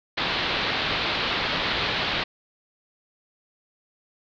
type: low-pass noise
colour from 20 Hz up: white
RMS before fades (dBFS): -26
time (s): 0.17-2.24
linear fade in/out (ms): 10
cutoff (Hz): 4200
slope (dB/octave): 48
effects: none